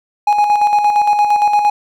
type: tone with tremolo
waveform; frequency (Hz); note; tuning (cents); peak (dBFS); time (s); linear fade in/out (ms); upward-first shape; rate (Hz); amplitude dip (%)
triangle; 830.6; G#5; 0; -6; 0.27-1.7; 5; square; 8.7; 45
effects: none